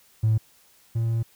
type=tone pair in turn; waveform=triangle; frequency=110 / 114.39 Hz; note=A2 / A#2; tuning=0 / -32 cents; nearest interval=minor second; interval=68 cents; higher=second; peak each=-14 / -19 dBFS; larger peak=first; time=0.23-0.38 / 0.95-1.23 s; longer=second; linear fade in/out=10 ms; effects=tanh soft clip ceiling -14 dBFS + white hiss -58 dBFS RMS until 1.35 s